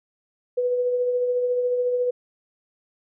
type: tone with tremolo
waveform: sine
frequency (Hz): 493.9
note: B4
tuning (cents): 0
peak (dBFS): -18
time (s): 0.57-2.11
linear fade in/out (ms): 10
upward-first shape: triangle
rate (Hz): 14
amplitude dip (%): 40
effects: none